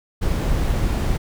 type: noise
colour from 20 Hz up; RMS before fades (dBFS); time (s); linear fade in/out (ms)
brown; -20; 0.21-1.18; 20
effects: none